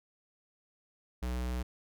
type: tone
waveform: square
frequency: 61.74 Hz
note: B1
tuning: in tune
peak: -33 dBFS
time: 1.22-1.63 s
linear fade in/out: 10 ms
effects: none